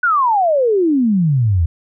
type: exponential sweep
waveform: sine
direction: down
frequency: 1500 to 77.78 Hz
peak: -11 dBFS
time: 0.03-1.66 s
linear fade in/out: 5 ms
effects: none